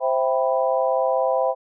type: chord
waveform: sine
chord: C major seventh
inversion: none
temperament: equal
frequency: 523.3 / 659.3 / 784 / 987.8 Hz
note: C5 / E5 / G5 / B5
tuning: 0 / 0 / 0 / 0 cents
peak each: -21 / -23 / -25 / -27 dBFS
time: 0-1.55 s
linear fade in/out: 50 ms
effects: none